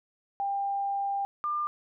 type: tone pair in turn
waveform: sine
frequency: 796 / 1198.1 Hz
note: G5 / D6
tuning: +26 / +34 cents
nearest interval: perfect fifth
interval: 708 cents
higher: second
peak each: -27 dBFS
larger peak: neither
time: 0.4-1.25 / 1.44-1.67 s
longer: first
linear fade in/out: 0 ms
effects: none